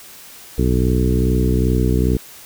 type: harmonic tone with a mistuned harmonic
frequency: 62.4 Hz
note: B1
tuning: 19 cents sharp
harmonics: 1 / 2 / 3 / 4 / 5 / 6 / 7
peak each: -17 / -20 / -22 / -23 / -24 / -25 / -25 dBFS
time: 0.58-2.17 s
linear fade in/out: 5 ms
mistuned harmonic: 1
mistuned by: +19 cents
effects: white hiss -40 dBFS RMS until 2.45 s